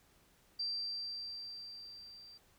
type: tone with level ramp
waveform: sine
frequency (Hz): 4699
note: D8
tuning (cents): 0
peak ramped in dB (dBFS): -34 to -53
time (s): 0.59-2.38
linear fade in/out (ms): 10
effects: pink hiss -68 dBFS RMS until 2.58 s